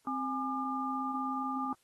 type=tone cluster; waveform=sine; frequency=262.1 / 831 / 1202 Hz; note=C4 / G#5 / D6; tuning=+3 / +1 / +40 cents; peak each=-36 / -38 / -35 dBFS; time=0.07-1.73 s; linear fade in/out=2 ms; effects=white hiss -71 dBFS RMS until 1.83 s + AAC 32 kbps